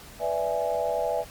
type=chord; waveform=sine; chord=E dominant seventh; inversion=second; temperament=equal; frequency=493.9 / 587.3 / 659.3 / 830.6 Hz; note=B4 / D5 / E5 / G#5; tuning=0 / 0 / 0 / 0 cents; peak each=-30 / -29 / -28 / -31 dBFS; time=0.19-1.25 s; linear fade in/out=50 ms; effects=pink hiss -46 dBFS RMS until 1.3 s + MP3 96 kbps